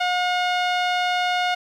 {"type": "tone with low-pass filter", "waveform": "sawtooth", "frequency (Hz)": 720, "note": "F#5", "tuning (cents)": -47, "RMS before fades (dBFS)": -22, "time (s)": [0, 1.55], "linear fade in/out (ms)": 10, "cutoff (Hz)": 3500, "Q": 1.4, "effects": ["9-bit"]}